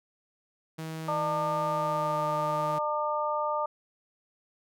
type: tone with pitch glide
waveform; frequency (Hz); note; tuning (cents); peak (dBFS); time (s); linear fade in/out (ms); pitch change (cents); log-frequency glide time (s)
sawtooth; 160 to 154.91; D#3 to D#3; +49 to -7; -31; 0.78-2.79; 10; -56; 1.66-2.25
type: harmonic tone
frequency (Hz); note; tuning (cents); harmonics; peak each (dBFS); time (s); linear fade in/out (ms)
300; D4; +37; 2 / 3 / 4; -31 / -31 / -31; 1.08-3.66; 5
effects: none